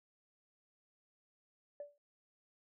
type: tone with exponential decay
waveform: sine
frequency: 580 Hz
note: D5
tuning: 22 cents flat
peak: -39 dBFS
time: 1.8-1.98 s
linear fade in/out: 2 ms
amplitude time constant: 38 ms
effects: tanh soft clip ceiling -36 dBFS